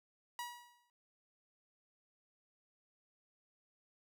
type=tone with exponential decay; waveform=sawtooth; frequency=964 Hz; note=B5; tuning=42 cents flat; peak=-35 dBFS; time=0.39-0.9 s; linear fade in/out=1 ms; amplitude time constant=110 ms; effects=none